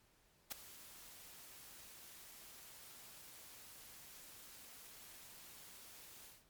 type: noise with ADSR envelope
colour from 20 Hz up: white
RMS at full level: -40 dBFS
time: 0.5-6.45 s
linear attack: 22 ms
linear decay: 4 ms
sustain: -17 dB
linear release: 200 ms
effects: pink hiss -72 dBFS RMS until 6.49 s + MP3 96 kbps